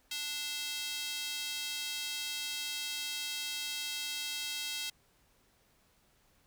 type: tone with high-pass filter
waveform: square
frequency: 293.7 Hz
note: D4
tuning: in tune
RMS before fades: -38 dBFS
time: 0.11-4.9 s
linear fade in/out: 5 ms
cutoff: 3300 Hz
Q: 1.7
effects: pink hiss -69 dBFS RMS until 6.46 s